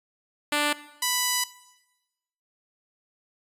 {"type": "tone pair in turn", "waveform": "5% pulse", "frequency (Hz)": [294.3, 989.9], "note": ["D4", "B5"], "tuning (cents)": [4, 4], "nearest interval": "octave + major sixth", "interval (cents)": 2100, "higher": "second", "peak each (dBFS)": -11, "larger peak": "neither", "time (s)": [[0.52, 0.73], [1.02, 1.44]], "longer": "second", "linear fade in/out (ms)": 5, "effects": ["noise-tail reverb RT60 1.0 s tail -17 dB re dry", "resampled to 32000 Hz"]}